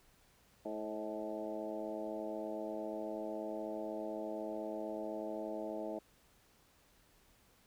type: harmonic tone with a mistuned harmonic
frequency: 108.3 Hz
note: A2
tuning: 27 cents flat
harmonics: 2 / 3 / 4 / 5 / 6 / 7 / 8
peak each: -48 / -44 / -47 / -46 / -43 / -53 / -52 dBFS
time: 0.65-5.99 s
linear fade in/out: 5 ms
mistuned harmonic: 6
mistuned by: -33 cents
effects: pink hiss -68 dBFS RMS until 7.66 s